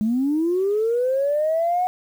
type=linear sweep; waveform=sine; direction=up; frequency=207.7 to 740 Hz; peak=-17 dBFS; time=0.01-1.87 s; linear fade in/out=0 ms; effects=tanh soft clip ceiling -13 dBFS + 8-bit